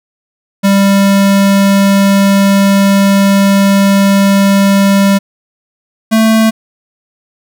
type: tone pair in turn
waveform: square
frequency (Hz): 197.5 / 221.7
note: G3 / A3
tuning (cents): +13 / +13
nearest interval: major second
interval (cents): 200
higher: second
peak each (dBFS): -6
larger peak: neither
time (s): 0.63-5.19 / 6.11-6.51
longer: first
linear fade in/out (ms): 20
effects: none